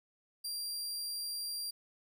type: tone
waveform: sawtooth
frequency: 4748 Hz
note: D8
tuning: 18 cents sharp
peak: -34 dBFS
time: 0.44-1.71 s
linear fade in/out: 10 ms
effects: none